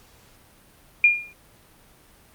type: tone with exponential decay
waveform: sine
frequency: 2414 Hz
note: D7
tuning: 47 cents sharp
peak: -9 dBFS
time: 1.04-1.33 s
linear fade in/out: 2 ms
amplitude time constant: 63 ms
effects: pink hiss -54 dBFS RMS until 2.34 s + Opus 48 kbps